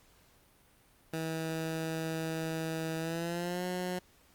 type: tone with pitch glide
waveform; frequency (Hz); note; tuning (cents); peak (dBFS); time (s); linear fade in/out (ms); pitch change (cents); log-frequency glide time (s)
15% pulse; 161.3 to 181.05; E3 to F#3; -37 to -37; -27; 1.13-3.99; 5; +200; 2.98-3.65
effects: pink hiss -64 dBFS RMS until 4.34 s + Opus 48 kbps